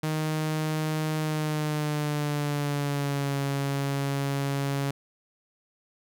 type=tone with pitch glide; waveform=sawtooth; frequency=155.56 to 139.39 Hz; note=D#3 to C#3; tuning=0 to +10 cents; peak=-22 dBFS; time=0.03-4.91 s; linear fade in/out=5 ms; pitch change=-190 cents; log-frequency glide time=1.17-3.38 s; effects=none